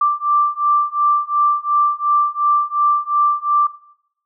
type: beating tone pair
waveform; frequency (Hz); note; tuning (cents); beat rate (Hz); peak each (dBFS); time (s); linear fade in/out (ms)
sine; 1174.7 / 1177.5; D6 / D6; 0 / +4; 2.8; -17 / -17; 0.01-3.67; 5
effects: noise-tail reverb RT60 0.7 s tail -17 dB re dry